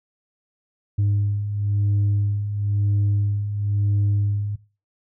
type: beating tone pair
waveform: sine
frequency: 101.2 / 102.19 Hz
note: G#2 / G#2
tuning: -44 / -27 cents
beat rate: 0.99 Hz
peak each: -24 / -18 dBFS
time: 0.98-4.56 s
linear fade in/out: 10 ms
effects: noise-tail reverb RT60 0.3 s tail -17 dB re dry + tanh soft clip ceiling -15 dBFS